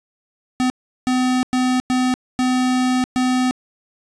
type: tone bursts at uneven times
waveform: square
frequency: 253.8 Hz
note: B3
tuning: 47 cents sharp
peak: -16 dBFS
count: 6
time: 0.6-0.7 / 1.07-1.43 / 1.53-1.8 / 1.9-2.14 / 2.39-3.04 / 3.16-3.51 s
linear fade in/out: 0 ms
effects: resampled to 22050 Hz + 8-bit